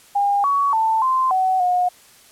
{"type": "tone with pitch steps", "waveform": "sine", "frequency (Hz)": [807, 1124, 888, 1041, 751, 721], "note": ["G#5", "C#6", "A5", "C6", "F#5", "F#5"], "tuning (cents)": [-50, 24, 16, -9, 26, -45], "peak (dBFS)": -15, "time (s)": [0.15, 1.89], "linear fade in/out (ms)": 10, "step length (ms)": 290, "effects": ["white hiss -49 dBFS RMS until 2.31 s", "low-pass 12000 Hz 12 dB/octave"]}